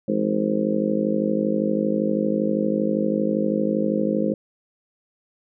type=harmonic tone with a mistuned harmonic; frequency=52.6 Hz; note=G#1; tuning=23 cents sharp; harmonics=3 / 4 / 5 / 6 / 7 / 8 / 9 / 10; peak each=-32 / -23 / -32 / -26 / -34 / -30 / -30 / -26 dBFS; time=0.08-4.34 s; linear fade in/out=5 ms; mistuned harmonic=3; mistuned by=+110 cents; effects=none